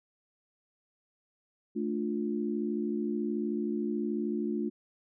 sine chord, D minor, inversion second, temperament just, 220.2 / 293.7 / 352.4 Hz, A3 / D4 / F4, +2 / 0 / +16 cents, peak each -32 / -35 / -34 dBFS, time 1.75-4.7 s, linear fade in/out 20 ms, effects none

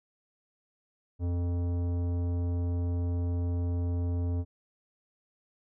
sine tone with tanh clipping, 87.31 Hz, F2, in tune, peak -29 dBFS, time 1.19-4.45 s, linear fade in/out 50 ms, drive 14 dB, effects none

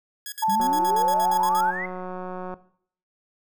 5% pulse tone bursts, 1670 Hz, G#6, 9 cents sharp, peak -21 dBFS, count 12, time 0.26-1.608 s, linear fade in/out 2 ms, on 61 ms, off 56 ms
sine tone with pitch glide, 880 to 874.4 Hz, A5 to A5, 0 to -11 cents, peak -19 dBFS, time 0.42-1.71 s, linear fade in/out 10 ms, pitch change -11 cents, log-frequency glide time 0.8-1.06 s
sine exponential sweep, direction up, 184.9 to 2093 Hz, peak -28 dBFS, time 0.48-1.86 s, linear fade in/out 5 ms
click train, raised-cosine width 1 ms, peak -21 dBFS, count 356, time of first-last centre 0.6-2.54 s, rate 183 Hz
effects noise-tail reverb RT60 0.6 s tail -17 dB re dry

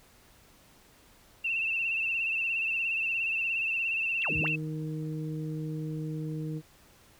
sine tone with vibrato, 2681 Hz, E7, 29 cents sharp, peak -27 dBFS, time 1.44-4.56 s, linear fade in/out 10 ms, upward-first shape sine, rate 17 Hz, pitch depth 52 cents each way
sine exponential two-way sweep, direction down then up, 3520 to 55.9 to 3520 Hz, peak -34 dBFS, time 4.22-4.48 s, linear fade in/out 0 ms, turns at 4.38 s
harmonic tone, 155.56 Hz, D#3, in tune, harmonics 1 / 2 / 3, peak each -33 / -38 / -44 dBFS, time 4.28-6.62 s, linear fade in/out 50 ms
effects pink hiss -59 dBFS RMS until 7.19 s

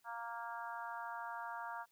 harmonic tone, 233.1 Hz, A#3, in tune, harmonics 3 / 4 / 5 / 6 / 7, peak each -49 / -45 / -50 / -49 / -52 dBFS, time 0.04-1.86 s, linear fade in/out 50 ms, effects white hiss -75 dBFS RMS until 1.91 s

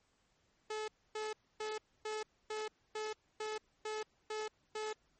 sawtooth tone bursts, 430.8 Hz, A4, 37 cents flat, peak -34 dBFS, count 10, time 0.7-4.93 s, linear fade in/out 5 ms, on 180 ms, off 270 ms, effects pink hiss -75 dBFS RMS until 5.19 s + MP3 32 kbps

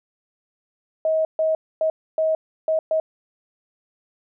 sine tone bursts at uneven times, 635 Hz, D#5, 35 cents sharp, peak -17 dBFS, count 6, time 1.05-1.25 / 1.39-1.55 / 1.81-1.9 / 2.18-2.35 / 2.68-2.79 / 2.91-3 s, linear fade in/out 2 ms, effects none

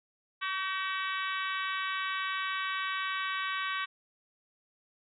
harmonic tone with a mistuned harmonic, 378.7 Hz, F#4, 40 cents sharp, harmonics 3 / 4 / 5 / 6 / 7 / 8 / 9 / 10, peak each -35 / -37 / -39 / -41 / -42 / -43 / -44 / -45 dBFS, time 0.41-3.86 s, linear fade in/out 20 ms, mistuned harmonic 4, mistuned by +31 cents, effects none

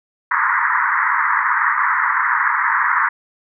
pink band-pass noise, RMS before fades -17 dBFS, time 0.31-3.09 s, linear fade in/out 5 ms, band 930 to 2000 Hz, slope 96 dB/octave, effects none

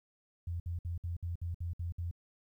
sine tone bursts, 85.9 Hz, F2, 28 cents flat, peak -34 dBFS, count 9, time 0.47-2.112 s, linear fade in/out 5 ms, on 130 ms, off 59 ms, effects 12-bit

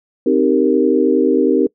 sine chord, C minor seventh, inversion none, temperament equal with one note detuned, 261.6 / 311.1 / 392 / 464.8 Hz, C4 / Eb4 / G4 / Bb4, 0 / 0 / 0 / -5 cents, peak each -16 dBFS, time 0.26-1.67 s, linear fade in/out 5 ms, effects noise-tail reverb RT60 0.1 s tail -23 dB re dry

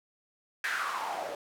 white noise with band-pass filter sweep, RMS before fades -34 dBFS, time 0.64-1.35 s, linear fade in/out 2 ms, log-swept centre 1800 to 550 Hz, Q 4.7, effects none

